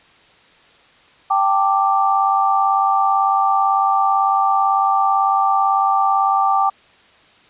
sine chord, G suspended second, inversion none, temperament just, 784 / 882 / 1176 Hz, G5 / A5 / D6, 0 / +4 / +2 cents, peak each -16 / -21 / -17 dBFS, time 1.3-6.7 s, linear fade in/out 10 ms, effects white hiss -50 dBFS RMS until 7.49 s + resampled to 8000 Hz

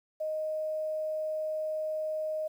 sine tone with quantisation, 622.3 Hz, D#5, in tune, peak -30 dBFS, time 0.2-2.48 s, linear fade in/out 10 ms, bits 10, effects none

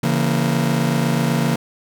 40% pulse chord, A# diminished, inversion first, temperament just, 139.85 / 167.82 / 233.1 Hz, C#3 / E3 / A#3, +16 / +31 / 0 cents, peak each -20 dBFS, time 0.03-1.56 s, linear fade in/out 5 ms, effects none

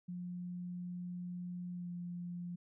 sine tone with pitch glide, 177.8 to 175.25 Hz, F3 to F3, +31 to +6 cents, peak -40 dBFS, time 0.08-2.56 s, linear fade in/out 10 ms, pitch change -25 cents, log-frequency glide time 1.73-1.89 s, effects none

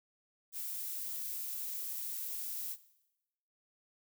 violet noise, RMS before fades -40 dBFS, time 0.52-2.77 s, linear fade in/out 50 ms, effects noise-tail reverb RT60 0.9 s tail -17 dB re dry

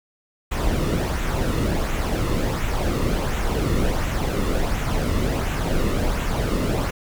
brown noise with flanger, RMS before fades -22 dBFS, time 0.51-6.91 s, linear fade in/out 10 ms, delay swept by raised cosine 0.2 to 1.3 ms, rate 1.4 Hz, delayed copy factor -0.5, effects none

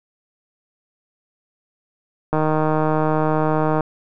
click train, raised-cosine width 1 ms, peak -6 dBFS, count 230, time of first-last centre 2.33-3.807 s, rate 155 Hz, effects none

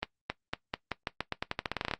accelerating click train, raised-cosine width 0.3 ms, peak -14 dBFS, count 19, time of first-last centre 0.03-1.938 s, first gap 270 ms, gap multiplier 0.87, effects noise-tail reverb RT60 0.1 s tail -17 dB re dry + Opus 32 kbps

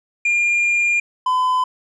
triangle tone pair in turn, 2406 / 1013.4 Hz, D7 / B5, +41 / +44 cents, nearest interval octave + minor third, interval 1497 cents, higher first, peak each -13 dBFS, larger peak neither, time 0.25-1 / 1.26-1.64 s, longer first, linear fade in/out 5 ms, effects resampled to 24000 Hz

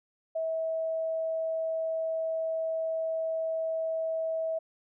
sine tone, 647 Hz, E5, 32 cents flat, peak -28 dBFS, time 0.35-4.59 s, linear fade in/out 10 ms, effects none

